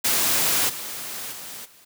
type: noise with level steps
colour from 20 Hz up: white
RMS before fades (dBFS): -21 / -33 / -37 / -52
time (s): 0.04-1.85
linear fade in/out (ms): 10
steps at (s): 0.68 / 1.31 / 1.64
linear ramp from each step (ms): 20
effects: high-pass 100 Hz 12 dB/octave